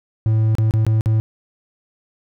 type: tone with dropouts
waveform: triangle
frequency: 110 Hz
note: A2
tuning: in tune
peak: -11 dBFS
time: 0.26-1.2 s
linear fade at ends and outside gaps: 0 ms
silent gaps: 0.552-0.584 / 0.709-0.738 / 0.85-0.866 / 1.009-1.059 s
effects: none